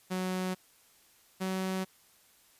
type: tone pair in turn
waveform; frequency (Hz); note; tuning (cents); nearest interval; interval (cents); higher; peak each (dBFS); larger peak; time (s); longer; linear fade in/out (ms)
sawtooth; 185 / 188.23; F#3 / F#3; 0 / +30; unison; 30; second; -27; neither; 0.1-0.55 / 1.4-1.85; neither; 20
effects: white hiss -63 dBFS RMS until 2.59 s + resampled to 32000 Hz